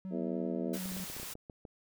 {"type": "tone with vibrato", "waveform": "triangle", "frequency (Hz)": 186.1, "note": "F#3", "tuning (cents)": 10, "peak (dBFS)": -36, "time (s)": [0.05, 1.04], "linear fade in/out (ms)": 0, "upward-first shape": "sine", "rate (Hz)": 10, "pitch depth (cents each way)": 34}
{"type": "harmonic tone", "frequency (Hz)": 82.41, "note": "E2", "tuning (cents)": 0, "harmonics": [3, 4, 5, 6, 7, 8], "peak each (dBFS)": [-37, -39, -41, -43, -44, -45], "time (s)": [0.1, 0.79], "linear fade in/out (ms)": 50}
{"type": "noise", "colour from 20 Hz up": "white", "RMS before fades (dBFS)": -43, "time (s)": [0.73, 1.34], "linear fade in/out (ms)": 10}
{"type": "clicks", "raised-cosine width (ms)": 2, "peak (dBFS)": -33, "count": 11, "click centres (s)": [0.857, 0.919, 0.967, 0.999, 1.1, 1.166, 1.199, 1.231, 1.354, 1.498, 1.652]}
{"effects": []}